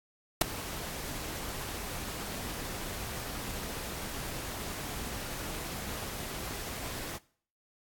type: noise with ADSR envelope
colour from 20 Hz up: pink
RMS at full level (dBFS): -18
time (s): 0.41-7.19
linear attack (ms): 5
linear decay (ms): 10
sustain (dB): -21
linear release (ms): 34
effects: noise-tail reverb RT60 0.5 s tail -20 dB re dry + AAC 64 kbps